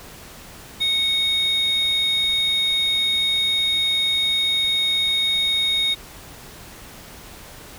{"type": "tone pair together", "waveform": "triangle", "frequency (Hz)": [2213, 3722], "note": ["C#7", "A#7"], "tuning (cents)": [-3, -3], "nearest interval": "major sixth", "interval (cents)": 900, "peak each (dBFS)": [-25, -16], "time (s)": [0.8, 5.95], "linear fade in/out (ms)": 20, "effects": ["tanh soft clip ceiling -11 dBFS", "pink hiss -41 dBFS RMS until 7.78 s"]}